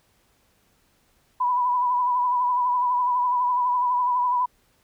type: tone with vibrato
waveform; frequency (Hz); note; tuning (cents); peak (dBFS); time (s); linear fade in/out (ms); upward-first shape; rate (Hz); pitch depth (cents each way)
sine; 987.8; B5; 0; -19; 1.4-4.46; 10; triangle; 12; 47
effects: pink hiss -64 dBFS RMS until 4.83 s